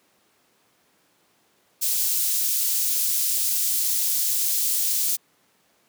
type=high-pass noise; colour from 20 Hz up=white; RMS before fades=-23 dBFS; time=1.81-5.17 s; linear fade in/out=20 ms; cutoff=5300 Hz; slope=12 dB/octave; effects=pink hiss -63 dBFS RMS until 5.88 s + high-pass 200 Hz 12 dB/octave